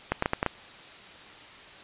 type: clicks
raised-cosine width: 0.5 ms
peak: -9 dBFS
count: 6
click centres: 0.12 / 0.224 / 0.259 / 0.334 / 0.429 / 0.463 s
effects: white hiss -47 dBFS RMS until 1.83 s + resampled to 8000 Hz